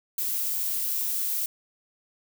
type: noise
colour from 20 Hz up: violet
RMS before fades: -28 dBFS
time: 0.18-1.46 s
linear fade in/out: 2 ms
effects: none